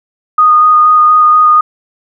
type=tone with vibrato; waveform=sine; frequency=1234 Hz; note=D#6; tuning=15 cents flat; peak=-3 dBFS; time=0.38-1.61 s; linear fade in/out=5 ms; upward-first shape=square; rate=4.2 Hz; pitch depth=9 cents each way; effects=none